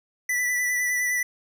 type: tone with vibrato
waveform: square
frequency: 1975.5 Hz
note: B6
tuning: in tune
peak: -23 dBFS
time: 0.29-1.23 s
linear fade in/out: 5 ms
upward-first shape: triangle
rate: 9.8 Hz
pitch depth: 27 cents each way
effects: none